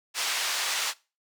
white band-pass noise, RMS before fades -29 dBFS, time 0.14-0.94 s, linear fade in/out 50 ms, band 830 to 5800 Hz, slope 12 dB/octave, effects noise-tail reverb RT60 0.3 s tail -21 dB re dry

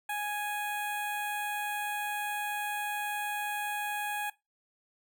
15% pulse tone with notch filter, 830.6 Hz, G#5, in tune, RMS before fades -34 dBFS, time 0.09-4.3 s, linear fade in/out 5 ms, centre 4800 Hz, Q 0.66, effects noise-tail reverb RT60 0.2 s tail -19 dB re dry

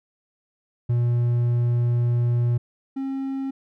triangle tone pair in turn, 120 / 269.4 Hz, B2 / C#4, -49 / -49 cents, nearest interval octave + major second, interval 1400 cents, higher second, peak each -16 / -23 dBFS, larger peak first, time 0.89-2.58 / 2.96-3.51 s, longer first, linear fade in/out 10 ms, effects none

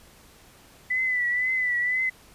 sine tone with vibrato, 1992 Hz, B6, 14 cents sharp, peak -22 dBFS, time 0.9-2.1 s, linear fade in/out 10 ms, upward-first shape triangle, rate 2 Hz, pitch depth 59 cents each way, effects pink hiss -53 dBFS RMS until 2.34 s + resampled to 32000 Hz

